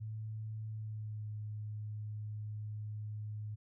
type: tone with pitch glide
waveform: sine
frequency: 109 to 106.2 Hz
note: A2 to G#2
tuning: -16 to +39 cents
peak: -39 dBFS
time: 0-3.56 s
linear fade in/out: 20 ms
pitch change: -45 cents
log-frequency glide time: 0.7-1.29 s
effects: none